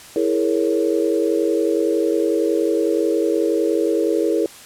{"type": "chord", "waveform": "sine", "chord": "A# half-diminished seventh", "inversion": "second", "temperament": "equal", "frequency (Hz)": [329.6, 415.3, 466.2, 554.4], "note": ["E4", "G#4", "A#4", "C#5"], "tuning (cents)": [0, 0, 0, 0], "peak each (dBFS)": [-20, -21, -21, -25], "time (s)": [0.16, 4.46], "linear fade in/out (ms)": 2, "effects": ["white hiss -41 dBFS RMS until 4.65 s", "low-pass 11000 Hz 12 dB/octave"]}